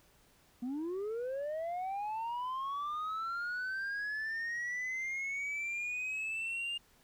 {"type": "linear sweep", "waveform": "sine", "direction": "up", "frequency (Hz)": [234.8, 2823], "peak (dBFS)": -32, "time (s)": [0.62, 6.78], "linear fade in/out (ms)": 10, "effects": ["tanh soft clip ceiling -34 dBFS", "pink hiss -66 dBFS RMS until 7.03 s"]}